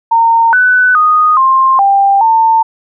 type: tone with pitch steps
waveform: sine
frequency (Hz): 917 / 1497 / 1240 / 1057 / 792 / 900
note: A#5 / F#6 / D#6 / C6 / G5 / A5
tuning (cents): -29 / +20 / -6 / +17 / +18 / +39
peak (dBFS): -5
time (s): 0.11-2.63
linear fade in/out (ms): 10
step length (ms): 420
effects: none